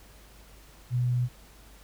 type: tone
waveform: sine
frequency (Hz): 123.47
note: B2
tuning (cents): 0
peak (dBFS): -23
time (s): 0.9-1.29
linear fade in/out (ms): 50
effects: added 50 Hz sine -52 dBFS peak until 1.83 s + pink hiss -55 dBFS RMS until 1.83 s